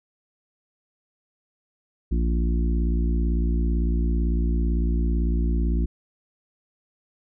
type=harmonic tone; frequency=57.9 Hz; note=A#1; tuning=11 cents flat; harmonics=1 / 3 / 4 / 5 / 6; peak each=-20 / -30 / -32 / -34 / -36 dBFS; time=2.11-5.86 s; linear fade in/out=10 ms; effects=none